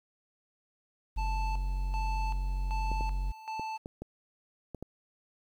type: tone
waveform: triangle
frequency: 46.25 Hz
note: F#1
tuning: in tune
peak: -27 dBFS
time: 1.16-3.32 s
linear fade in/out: 10 ms
type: tone with tremolo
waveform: square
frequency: 880 Hz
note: A5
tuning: in tune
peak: -35 dBFS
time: 1.17-3.78 s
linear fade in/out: 20 ms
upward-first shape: square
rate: 1.3 Hz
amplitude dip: 75%
type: clicks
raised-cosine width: 2 ms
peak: -26 dBFS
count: 7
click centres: 2.916 / 3.009 / 3.596 / 3.859 / 4.02 / 4.747 / 4.826 s
effects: low-pass 4000 Hz 12 dB/octave + 10-bit